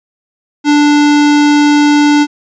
square tone, 293.7 Hz, D4, in tune, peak -6 dBFS, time 0.64-2.27 s, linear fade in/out 50 ms, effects resampled to 16000 Hz

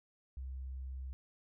sine tone, 65.41 Hz, C2, in tune, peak -40 dBFS, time 0.37-1.13 s, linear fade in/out 0 ms, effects none

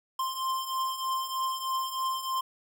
square beating tone pair, 1046.5 / 1049.7 Hz, C6 / C6, 0 / +5 cents, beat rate 3.2 Hz, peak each -36 / -31 dBFS, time 0.19-2.41 s, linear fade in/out 5 ms, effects none

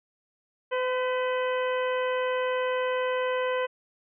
harmonic tone with a mistuned harmonic, 508 Hz, B4, 49 cents sharp, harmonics 1 / 2 / 3 / 4 / 5 / 6, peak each -26 / -32 / -36 / -38 / -40 / -42 dBFS, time 0.71-3.67 s, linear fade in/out 20 ms, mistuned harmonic 4, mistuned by -41 cents, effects none

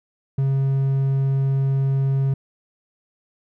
triangle tone, 135.8 Hz, C#3, 35 cents flat, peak -15 dBFS, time 0.38-2.34 s, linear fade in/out 5 ms, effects none

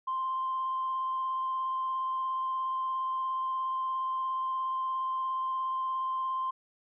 sine tone with vibrato, 1046.5 Hz, C6, in tune, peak -28 dBFS, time 0.07-6.51 s, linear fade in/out 10 ms, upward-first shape sine, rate 17 Hz, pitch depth 10 cents each way, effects tanh soft clip ceiling -25 dBFS

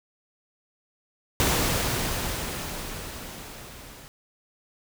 pink noise with level ramp, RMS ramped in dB -22 to -46 dBFS, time 1.4-4.08 s, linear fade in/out 0 ms, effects none

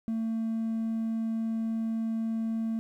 triangle tone, 224.7 Hz, A3, 37 cents sharp, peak -25 dBFS, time 0.08-2.79 s, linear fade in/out 0 ms, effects tanh soft clip ceiling -22 dBFS + 11-bit

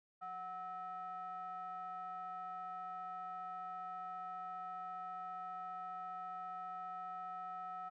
triangle ring-modulated tone, 281.3 Hz, C#4, 26 cents sharp, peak -38 dBFS, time 0.21-7.9 s, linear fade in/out 20 ms, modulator 1020 Hz, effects none

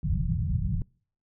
white low-pass noise, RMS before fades -27 dBFS, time 0.03-0.82 s, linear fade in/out 2 ms, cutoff 180 Hz, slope 96 dB/octave, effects noise-tail reverb RT60 0.5 s tail -26 dB re dry

